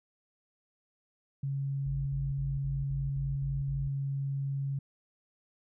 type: tone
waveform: sine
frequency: 138 Hz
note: C#3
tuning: 7 cents flat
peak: -30 dBFS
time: 1.43-4.79 s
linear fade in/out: 5 ms
type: tone bursts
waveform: sine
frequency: 52.9 Hz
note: G#1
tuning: 33 cents sharp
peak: -36 dBFS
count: 8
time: 1.86-3.88 s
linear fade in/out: 5 ms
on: 200 ms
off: 60 ms
effects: none